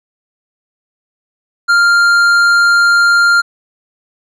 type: tone with tanh clipping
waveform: sine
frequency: 1396.9 Hz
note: F6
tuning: in tune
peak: -8 dBFS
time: 1.68-3.42 s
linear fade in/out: 20 ms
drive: 10 dB
effects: none